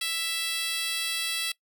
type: tone with high-pass filter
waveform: 10% pulse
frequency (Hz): 661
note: E5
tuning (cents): +5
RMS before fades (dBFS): -30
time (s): 0.01-1.52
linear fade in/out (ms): 5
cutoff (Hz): 3100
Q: 0.86
effects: noise-tail reverb RT60 0.1 s tail -21 dB re dry